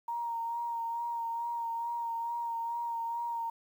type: tone with vibrato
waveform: sine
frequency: 932.3 Hz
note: A#5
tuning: in tune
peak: -32 dBFS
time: 0.08-3.5 s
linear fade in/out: 5 ms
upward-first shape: sine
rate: 2.3 Hz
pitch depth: 21 cents each way
effects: 10-bit